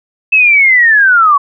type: linear sweep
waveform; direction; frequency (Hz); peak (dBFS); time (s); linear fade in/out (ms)
sine; down; 2629 to 1100; -4; 0.32-1.38; 10
effects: none